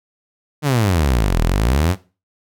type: exponential two-way sweep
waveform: sawtooth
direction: down then up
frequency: 155.56 to 38.16 to 98.2 Hz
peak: -10 dBFS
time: 0.62-1.96 s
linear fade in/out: 50 ms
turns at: 1.41 s
effects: noise-tail reverb RT60 0.3 s tail -17 dB re dry